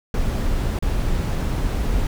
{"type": "noise with dropouts", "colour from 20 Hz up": "brown", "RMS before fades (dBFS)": -21, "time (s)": [0.14, 2.07], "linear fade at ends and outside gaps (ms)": 2, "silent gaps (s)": [0.789, 0.824], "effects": []}